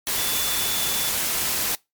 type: tone in noise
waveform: sine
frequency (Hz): 3479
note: A7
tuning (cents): -20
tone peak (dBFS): -30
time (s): 0.18-1.09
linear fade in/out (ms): 0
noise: white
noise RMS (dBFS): -24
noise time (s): 0.07-1.75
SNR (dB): -9
effects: noise-tail reverb RT60 0.2 s tail -23 dB re dry + MP3 96 kbps